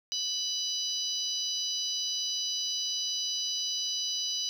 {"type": "harmonic tone with a mistuned harmonic", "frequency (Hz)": 991, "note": "B5", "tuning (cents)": 6, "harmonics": [3, 4, 5, 6], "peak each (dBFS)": [-36, -35, -34, -36], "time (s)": [0.12, 4.49], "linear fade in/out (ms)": 0, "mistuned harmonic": 5, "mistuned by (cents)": -16, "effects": ["9-bit"]}